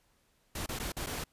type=noise with dropouts; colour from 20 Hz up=pink; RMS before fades=-37 dBFS; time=0.55-1.24 s; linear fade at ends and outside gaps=5 ms; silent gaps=0.662-0.689 / 0.79-0.797 / 0.921-0.966 / 1.063-1.068 s; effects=pink hiss -71 dBFS RMS until 1.32 s + resampled to 32000 Hz